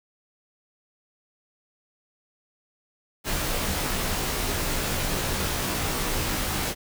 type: noise with comb filter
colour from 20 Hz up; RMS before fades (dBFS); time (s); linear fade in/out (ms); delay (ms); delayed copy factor
pink; -27; 3.24-6.75; 50; 18; -0.75
effects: none